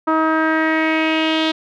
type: tone with low-pass filter sweep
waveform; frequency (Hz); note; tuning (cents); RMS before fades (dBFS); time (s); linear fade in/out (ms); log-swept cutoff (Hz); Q
sawtooth; 317.5; D#4; +35; -17; 0.07-1.52; 10; 1200 to 3600; 3.9
effects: none